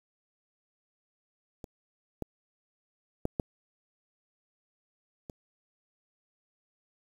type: clicks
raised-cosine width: 2 ms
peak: -28 / -20 / -15 / -15 / -28 dBFS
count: 5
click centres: 1.642 / 2.223 / 3.254 / 3.398 / 5.298 s
effects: 8-bit